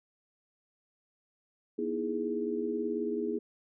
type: chord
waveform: sine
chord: E major seventh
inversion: second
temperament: equal with one note detuned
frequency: 241.3 / 311.1 / 329.6 / 415.3 Hz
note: B3 / D#4 / E4 / G#4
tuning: -40 / 0 / 0 / 0 cents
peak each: -36 / -39 / -36 / -33 dBFS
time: 1.78-3.39 s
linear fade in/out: 10 ms
effects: none